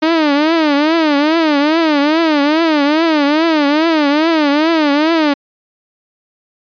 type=tone with vibrato; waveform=sawtooth; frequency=306.9 Hz; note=D#4; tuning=24 cents flat; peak=-6 dBFS; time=0.02-5.34 s; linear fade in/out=10 ms; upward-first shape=triangle; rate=2.4 Hz; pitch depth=170 cents each way; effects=resampled to 11025 Hz

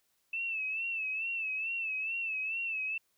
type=tone with vibrato; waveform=sine; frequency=2637 Hz; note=E7; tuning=in tune; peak=-32 dBFS; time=0.33-2.98 s; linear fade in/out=5 ms; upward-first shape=sine; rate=2.3 Hz; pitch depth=70 cents each way; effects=white hiss -75 dBFS RMS until 3.17 s

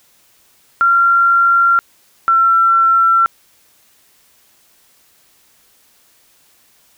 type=tone pair in turn; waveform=sine; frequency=1377 / 1351 Hz; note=F6 / E6; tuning=-25 / +42 cents; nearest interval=unison; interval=33 cents; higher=first; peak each=-8 dBFS; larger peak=neither; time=0.81-1.79 / 2.28-3.26 s; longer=neither; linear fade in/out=0 ms; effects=white hiss -53 dBFS RMS until 6.97 s

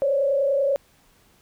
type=tone with frequency modulation; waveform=sine; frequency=554.4 Hz; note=C#5; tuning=in tune; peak=-18 dBFS; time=0.02-0.76 s; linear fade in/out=0 ms; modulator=30.3 Hz; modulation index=0.88; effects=pink hiss -59 dBFS RMS until 1.41 s

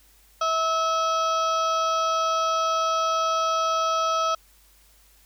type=harmonic tone with a mistuned harmonic; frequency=649 Hz; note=E5; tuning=27 cents flat; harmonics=1 / 2 / 4 / 5 / 6 / 7 / 8 / 9; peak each=-27 / -22 / -39 / -35 / -43 / -42 / -41 / -39 dBFS; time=0.41-4.35 s; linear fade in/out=5 ms; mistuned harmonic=4; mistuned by=-19 cents; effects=added 50 Hz sine -58 dBFS peak until 5.25 s + white hiss -58 dBFS RMS until 5.25 s

